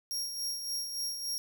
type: tone with tremolo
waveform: sawtooth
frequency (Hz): 5588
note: F8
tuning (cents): 0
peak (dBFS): -29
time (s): 0.11-1.38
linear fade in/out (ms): 0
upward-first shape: sine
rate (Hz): 3.5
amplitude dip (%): 50
effects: none